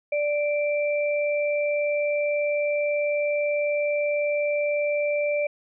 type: tone pair together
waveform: sine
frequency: 587.3 / 2349 Hz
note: D5 / D7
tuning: 0 / 0 cents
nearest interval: 2 octaves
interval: 2400 cents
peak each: -22 / -30 dBFS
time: 0.12-5.47 s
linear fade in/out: 5 ms
effects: none